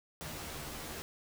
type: noise with comb filter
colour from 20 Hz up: pink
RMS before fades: -43 dBFS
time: 0.21-1.02 s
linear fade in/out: 0 ms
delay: 13 ms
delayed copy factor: +0.85
effects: none